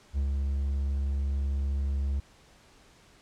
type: tone with ADSR envelope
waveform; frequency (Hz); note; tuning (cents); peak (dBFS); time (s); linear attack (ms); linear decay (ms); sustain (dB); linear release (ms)
triangle; 69.3; C#2; 0; -22; 0.13-2.2; 48; 81; -2; 5
effects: pink hiss -58 dBFS RMS until 3.21 s + low-pass 8000 Hz 12 dB/octave

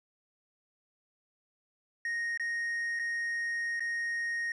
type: tone with dropouts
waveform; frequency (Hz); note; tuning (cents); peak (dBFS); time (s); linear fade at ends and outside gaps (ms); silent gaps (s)
triangle; 1864.7; A#6; 0; -29; 2.05-4.52; 2; 2.375-2.397 / 2.991-2.995 / 3.796-3.805
effects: resampled to 22050 Hz

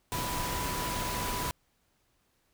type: tone in noise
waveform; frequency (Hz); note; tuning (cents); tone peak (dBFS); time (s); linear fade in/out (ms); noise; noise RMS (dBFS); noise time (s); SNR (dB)
sine; 987.8; B5; 0; -36; 0.12-1.51; 0; pink; -34; 0.12-1.51; -5
effects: pink hiss -72 dBFS RMS until 2.53 s

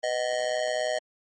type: tone with amplitude modulation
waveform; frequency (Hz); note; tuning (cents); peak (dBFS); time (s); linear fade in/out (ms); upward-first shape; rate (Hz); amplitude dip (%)
square; 622.3; D#5; 0; -22; 0.03-0.99; 10; sine; 123; 90
effects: MP3 32 kbps

